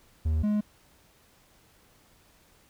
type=tone pair in turn; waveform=triangle; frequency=78.5 / 209.6 Hz; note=D#2 / G#3; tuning=+16 / +16 cents; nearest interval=octave + perfect fourth; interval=1700 cents; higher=second; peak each=-21 dBFS; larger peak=neither; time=0.25-0.43 / 0.43-0.61 s; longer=neither; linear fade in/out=10 ms; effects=pink hiss -61 dBFS RMS until 2.69 s